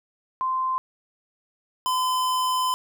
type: tone pair in turn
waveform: sine / square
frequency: 1039 / 1019.4 Hz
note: C6 / C6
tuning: -12 / -45 cents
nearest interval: unison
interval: 33 cents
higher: first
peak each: -22 dBFS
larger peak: neither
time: 0.41-0.78 / 1.86-2.74 s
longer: second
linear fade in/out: 0 ms
effects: none